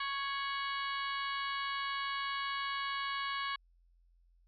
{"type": "harmonic tone with a mistuned harmonic", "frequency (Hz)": 554.4, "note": "C#5", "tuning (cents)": 0, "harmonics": [2, 3, 4, 5, 6, 7, 8], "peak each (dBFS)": [-37, -41, -43, -45, -47, -48, -49], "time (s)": [0, 3.56], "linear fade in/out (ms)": 5, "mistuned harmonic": 5, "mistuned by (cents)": 84, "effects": ["added 43 Hz sine -64 dBFS peak until 4.47 s"]}